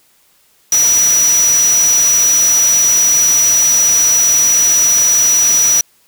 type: tone in noise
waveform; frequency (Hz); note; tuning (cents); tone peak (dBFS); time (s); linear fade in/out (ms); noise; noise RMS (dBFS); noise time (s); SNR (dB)
sine; 5860; F#8; -18; -8; 0.72-5.81; 2; white; -20; 0.72-5.81; +9
effects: white hiss -53 dBFS RMS until 6.07 s

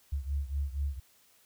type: beating tone pair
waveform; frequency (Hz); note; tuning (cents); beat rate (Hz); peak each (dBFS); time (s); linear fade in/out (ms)
sine; 69 / 73.2; C#2 / D2; -7 / -5; 4.2; -32 / -35; 0.12-1; 10
effects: white hiss -64 dBFS RMS until 1.45 s

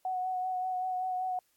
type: tone with vibrato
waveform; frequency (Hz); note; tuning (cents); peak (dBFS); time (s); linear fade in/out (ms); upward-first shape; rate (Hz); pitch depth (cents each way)
sine; 740; F#5; 0; -30; 0.05-1.39; 2; sine; 5.2; 20
effects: white hiss -72 dBFS RMS until 1.56 s + AAC 64 kbps

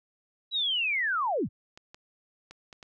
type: linear sweep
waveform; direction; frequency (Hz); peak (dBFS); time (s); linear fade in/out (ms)
sine; down; 3951 to 54.4; -25; 0.51-1.49; 50
type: clicks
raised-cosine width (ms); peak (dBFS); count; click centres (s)
0.2; -29; 5; 1.775 / 1.945 / 2.51 / 2.728 / 2.828
effects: none

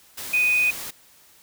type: tone in noise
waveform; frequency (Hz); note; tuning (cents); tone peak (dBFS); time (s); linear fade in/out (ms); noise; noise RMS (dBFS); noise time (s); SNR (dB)
sine; 2489; D#7; 0; -17; 0.33-0.71; 10; white; -34; 0.17-0.91; +14
effects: white hiss -54 dBFS RMS until 1.42 s

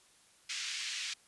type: band-pass noise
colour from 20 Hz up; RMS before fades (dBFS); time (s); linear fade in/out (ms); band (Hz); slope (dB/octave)
pink; -39; 0.49-1.14; 10; 2000 to 7000; 24
effects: white hiss -64 dBFS RMS until 1.27 s + resampled to 24000 Hz

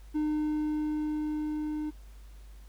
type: tone with level ramp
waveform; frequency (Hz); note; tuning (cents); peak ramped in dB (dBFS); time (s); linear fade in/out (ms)
triangle; 303.9; D#4; -41; -24 to -29; 0.14-1.91; 20
effects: added 50 Hz sine -46 dBFS peak until 2.68 s + pink hiss -62 dBFS RMS until 2.68 s

